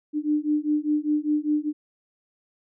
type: beating tone pair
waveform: sine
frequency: 297.5 / 302.5 Hz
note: D4 / D#4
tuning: +22 / -49 cents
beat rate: 5 Hz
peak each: -24 / -24 dBFS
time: 0.13-1.73 s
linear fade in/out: 50 ms
effects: none